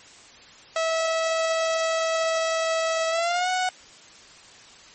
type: tone with pitch glide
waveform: sawtooth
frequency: 650 to 738.1 Hz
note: E5 to F#5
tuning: -24 to -4 cents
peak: -18 dBFS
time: 0.76-3.69 s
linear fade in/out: 2 ms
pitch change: +220 cents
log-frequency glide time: 3.1-3.49 s
effects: white hiss -48 dBFS RMS until 4.94 s + MP3 32 kbps